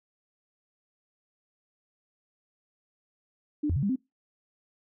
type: tone with pitch steps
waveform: sine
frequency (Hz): 297.8 / 85.3 / 138.4 / 200.4 / 260.5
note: D4 / F2 / C#3 / G3 / C4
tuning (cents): +24 / -40 / -2 / +38 / -7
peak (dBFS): -24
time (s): 3.63-3.96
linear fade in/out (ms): 10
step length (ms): 66
effects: noise-tail reverb RT60 0.2 s tail -22 dB re dry